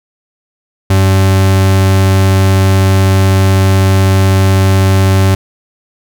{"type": "tone", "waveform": "40% pulse", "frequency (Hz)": 96, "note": "G2", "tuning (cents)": -36, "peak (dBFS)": -5, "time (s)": [0.9, 5.35], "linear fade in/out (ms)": 5, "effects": []}